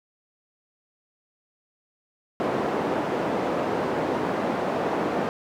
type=band-pass noise; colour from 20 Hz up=white; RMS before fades=-26 dBFS; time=2.4-5.29 s; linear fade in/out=0 ms; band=200 to 650 Hz; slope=12 dB/octave; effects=none